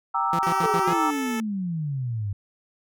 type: chord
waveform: sine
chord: E half-diminished seventh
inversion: first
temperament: equal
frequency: 784 / 932.3 / 1174.7 / 1318.5 Hz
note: G5 / Bb5 / D6 / E6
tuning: 0 / 0 / 0 / 0 cents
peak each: -28 / -26 / -30 / -25 dBFS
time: 0.14-1.11 s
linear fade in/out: 10 ms
type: tone bursts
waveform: sawtooth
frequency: 169.8 Hz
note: F3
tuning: 48 cents flat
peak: -22 dBFS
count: 5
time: 0.33-0.933 s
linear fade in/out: 2 ms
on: 59 ms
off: 77 ms
type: tone with pitch glide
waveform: 10% pulse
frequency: 383.2 to 437.6 Hz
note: G4 to A4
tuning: -39 to -9 cents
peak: -21 dBFS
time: 0.43-1.4 s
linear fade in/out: 0 ms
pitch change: +230 cents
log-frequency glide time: 0.83-0.95 s
type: exponential sweep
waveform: sine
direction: down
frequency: 454.5 to 96.8 Hz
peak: -25 dBFS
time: 0.63-2.33 s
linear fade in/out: 5 ms
effects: none